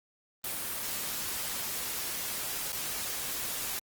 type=noise with dropouts; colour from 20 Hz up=white; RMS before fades=-35 dBFS; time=0.44-3.79 s; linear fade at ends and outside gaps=2 ms; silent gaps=2.722-2.728 s; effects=Opus 24 kbps

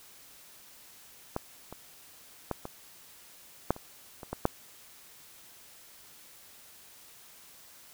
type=clicks; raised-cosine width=1 ms; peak=-16 / -27 / -16 / -23 / -10 / -29 / -27 / -19 / -9 dBFS; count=9; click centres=1.364 / 1.726 / 2.513 / 2.654 / 3.706 / 3.764 / 4.232 / 4.33 / 4.454 s; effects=white hiss -54 dBFS RMS until 7.93 s

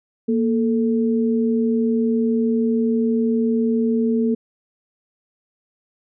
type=tone pair together; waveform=sine; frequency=233.1 / 440 Hz; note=A#3 / A4; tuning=0 / 0 cents; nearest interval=major seventh; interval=1100 cents; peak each=-17 / -22 dBFS; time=0.28-4.35 s; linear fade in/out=10 ms; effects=none

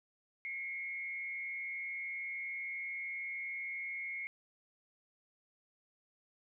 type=tone with frequency modulation; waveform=sine; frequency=2164 Hz; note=C#7; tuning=42 cents flat; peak=-38 dBFS; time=0.45-4.27 s; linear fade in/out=0 ms; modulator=127 Hz; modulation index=0.59; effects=none

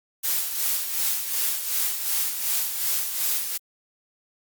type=noise with tremolo; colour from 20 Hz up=blue; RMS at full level=-23 dBFS; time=0.23-3.58 s; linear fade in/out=20 ms; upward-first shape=sine; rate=2.7 Hz; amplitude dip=55%; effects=Opus 48 kbps

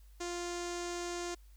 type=tone with low-pass filter; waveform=sawtooth; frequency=349.2 Hz; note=F4; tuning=in tune; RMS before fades=-39 dBFS; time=0.2-1.35 s; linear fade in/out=10 ms; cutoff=6900 Hz; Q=3.2; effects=added 50 Hz sine -54 dBFS peak until 1.56 s + white hiss -70 dBFS RMS until 1.56 s

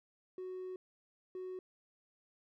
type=tone bursts at uneven times; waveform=triangle; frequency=370 Hz; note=F#4; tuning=in tune; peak=-38 dBFS; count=2; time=0.38-0.76 / 1.35-1.59 s; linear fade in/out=2 ms; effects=tanh soft clip ceiling -36 dBFS

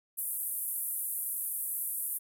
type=band-pass noise; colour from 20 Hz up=white; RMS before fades=-35 dBFS; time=0.17-2.19 s; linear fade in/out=20 ms; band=9600 to 14000 Hz; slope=48 dB/octave; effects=none

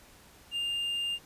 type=tone; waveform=triangle; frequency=2805 Hz; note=F7; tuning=7 cents sharp; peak=-28 dBFS; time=0.51-1.19 s; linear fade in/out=50 ms; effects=pink hiss -56 dBFS RMS until 1.25 s + resampled to 32000 Hz

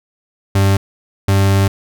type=tone bursts at uneven times; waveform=40% pulse; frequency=98 Hz; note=G2; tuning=in tune; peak=-9 dBFS; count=2; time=0.55-0.77 / 1.28-1.68 s; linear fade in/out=5 ms; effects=none

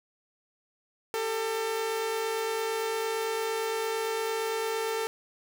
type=tone pair together; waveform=sawtooth; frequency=398.8 / 447.6 Hz; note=G4 / A4; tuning=+30 / +30 cents; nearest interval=major second; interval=200 cents; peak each=-33 / -25 dBFS; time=1.14-5.07 s; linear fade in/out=0 ms; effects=none

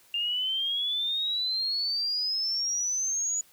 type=exponential sweep; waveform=sine; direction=up; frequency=2794 to 6890 Hz; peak=-26 dBFS; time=0.14-3.41 s; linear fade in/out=2 ms; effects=white hiss -59 dBFS RMS until 3.52 s

